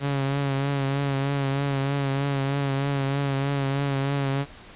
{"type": "tone with vibrato", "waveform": "sawtooth", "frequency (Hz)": 138.59, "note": "C#3", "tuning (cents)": 0, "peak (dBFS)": -19, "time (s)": [0, 4.46], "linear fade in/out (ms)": 50, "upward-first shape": "triangle", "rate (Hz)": 3.2, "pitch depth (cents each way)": 42, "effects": ["pink hiss -46 dBFS RMS until 4.75 s", "resampled to 8000 Hz"]}